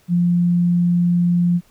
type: tone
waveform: sine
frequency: 174.61 Hz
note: F3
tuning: in tune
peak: -13 dBFS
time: 0.08-1.61 s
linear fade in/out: 50 ms
effects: pink hiss -56 dBFS RMS until 1.7 s